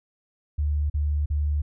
sine tone bursts, 73.9 Hz, D2, 11 cents sharp, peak -21 dBFS, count 3, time 0.58-1.62 s, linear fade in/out 10 ms, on 320 ms, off 40 ms, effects none

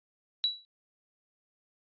sine tone with exponential decay, 3920 Hz, B7, 14 cents flat, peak -21 dBFS, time 0.44-0.65 s, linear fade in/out 0 ms, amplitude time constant 45 ms, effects tanh soft clip ceiling -17 dBFS + resampled to 11025 Hz

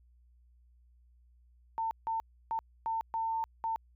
sine tone bursts at uneven times, 901 Hz, A5, 41 cents sharp, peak -30 dBFS, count 6, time 1.78-1.91 / 2.07-2.2 / 2.51-2.59 / 2.86-3.01 / 3.14-3.44 / 3.64-3.76 s, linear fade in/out 0 ms, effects added 60 Hz sine -60 dBFS peak until 3.95 s

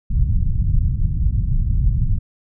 pink low-pass noise, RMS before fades -17 dBFS, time 0.1-2.19 s, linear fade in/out 10 ms, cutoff 130 Hz, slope 24 dB/octave, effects none

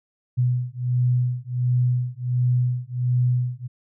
sine beating tone pair, 123.47 / 124.87 Hz, B2 / B2, 0 / +20 cents, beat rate 1.4 Hz, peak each -22 dBFS, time 0.37-3.68 s, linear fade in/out 20 ms, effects none

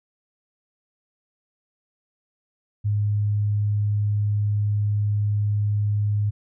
sine tone, 103.83 Hz, G#2, in tune, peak -19 dBFS, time 2.84-6.31 s, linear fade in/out 20 ms, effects none

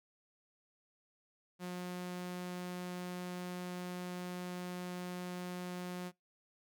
sawtooth tone, 179.5 Hz, F3, 48 cents sharp, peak -36 dBFS, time 1.59-6.12 s, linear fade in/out 50 ms, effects noise-tail reverb RT60 0.2 s tail -26 dB re dry

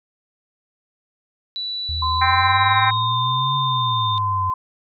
sine tone with pitch glide, 3952 to 3624 Hz, B7 to A#7, 0 to -50 cents, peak -24 dBFS, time 1.56-4.18 s, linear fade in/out 0 ms, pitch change -150 cents, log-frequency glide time 2.42-3.16 s
sine exponential two-way sweep, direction up then down, 77.1 to 138 to 91.6 Hz, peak -24 dBFS, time 1.89-4.5 s, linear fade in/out 0 ms, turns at 3.56 s
sine tone with vibrato, 1028 Hz, C6, 31 cents flat, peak -19 dBFS, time 2.02-4.54 s, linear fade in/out 5 ms, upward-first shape triangle, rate 5.7 Hz, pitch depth 8 cents each way
harmonic tone, 261.6 Hz, C4, in tune, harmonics 3 / 4 / 5 / 6 / 7 / 8 / 9, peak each -21 / -21 / -26 / -24 / -25 / -27 / -29 dBFS, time 2.21-2.91 s, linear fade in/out 10 ms
effects none

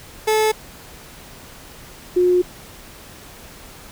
30% pulse / sine tone pair in turn, 433.8 / 359.4 Hz, A4 / F4, -25 / +50 cents, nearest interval minor third, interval 325 cents, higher first, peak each -12 dBFS, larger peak neither, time 0.27-0.52 / 2.16-2.42 s, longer second, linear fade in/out 10 ms, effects pink hiss -41 dBFS RMS until 3.91 s

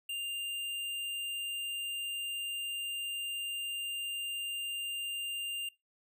sine tone with hard clipping, 2797 Hz, F7, 2 cents sharp, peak -36 dBFS, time 0.09-5.69 s, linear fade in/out 5 ms, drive 13 dB, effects noise-tail reverb RT60 0.2 s tail -21 dB re dry

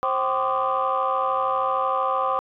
sine tone cluster, 529 / 773 / 1032 / 1143 / 1216 Hz, C5 / G5 / C6 / D6 / D#6, +19 / -24 / -24 / -47 / -40 cents, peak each -26 dBFS, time 0.03-2.39 s, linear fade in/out 0 ms, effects tanh soft clip ceiling -13 dBFS

